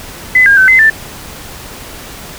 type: tone with pitch steps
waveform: sine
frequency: 2016 / 1616 / 1530 / 2053 / 1772 Hz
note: B6 / G#6 / G6 / C7 / A6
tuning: +35 / -48 / -42 / -33 / +12 cents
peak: -3 dBFS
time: 0.35-0.9 s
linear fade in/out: 5 ms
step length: 110 ms
effects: pink hiss -29 dBFS RMS until 2.38 s